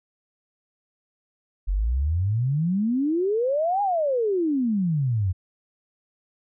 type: exponential two-way sweep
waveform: sine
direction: up then down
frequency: 43.65 to 830.6 to 87.3 Hz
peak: -20 dBFS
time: 1.67-5.33 s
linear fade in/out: 20 ms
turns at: 3.82 s
effects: none